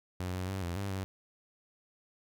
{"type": "tone with pitch steps", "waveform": "sawtooth", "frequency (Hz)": [90.8, 92.1, 96.2, 86.4, 99.3, 95.4], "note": ["F#2", "F#2", "G2", "F2", "G2", "G2"], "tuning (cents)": [-32, -7, -32, -18, 23, -47], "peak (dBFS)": -30, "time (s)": [0.2, 1.04], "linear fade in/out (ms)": 0, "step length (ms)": 140, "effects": []}